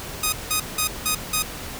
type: tone bursts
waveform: 5% pulse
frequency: 1247 Hz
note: D#6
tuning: 3 cents sharp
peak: -8 dBFS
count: 5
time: 0.23-1.425 s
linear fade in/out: 5 ms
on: 95 ms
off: 180 ms
effects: pink hiss -34 dBFS RMS until 1.79 s